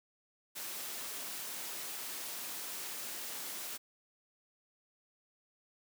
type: noise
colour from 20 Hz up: white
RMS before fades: -42 dBFS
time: 0.55-3.78 s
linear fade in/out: 20 ms
effects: high-pass 200 Hz 12 dB/octave